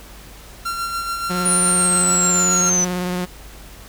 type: tone with tremolo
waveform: 45% pulse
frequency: 1371 Hz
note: F6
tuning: 32 cents flat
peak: -21 dBFS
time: 0.65-2.7 s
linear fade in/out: 10 ms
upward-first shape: sine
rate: 7 Hz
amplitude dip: 40%
type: tone with vibrato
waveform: sawtooth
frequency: 180 Hz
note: F#3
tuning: 47 cents flat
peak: -17 dBFS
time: 1.29-3.26 s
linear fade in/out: 20 ms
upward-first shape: sine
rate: 18 Hz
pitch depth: 20 cents each way
type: linear sweep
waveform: sine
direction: down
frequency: 9580 to 5970 Hz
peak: -15 dBFS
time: 1.45-2.85 s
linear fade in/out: 10 ms
effects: added 50 Hz sine -41 dBFS peak until 3.88 s + pink hiss -42 dBFS RMS until 3.88 s